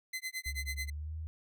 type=tone with tremolo; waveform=sawtooth; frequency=2046 Hz; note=C7; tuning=39 cents flat; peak=-31 dBFS; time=0.13-0.9 s; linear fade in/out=5 ms; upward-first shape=sine; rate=9.2 Hz; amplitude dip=100%
type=tone with pitch glide; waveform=sine; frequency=71 to 79.24 Hz; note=C#2 to D#2; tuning=+42 to +32 cents; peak=-37 dBFS; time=0.46-1.27 s; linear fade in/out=0 ms; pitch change=+190 cents; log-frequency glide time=0.8-1.16 s
effects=none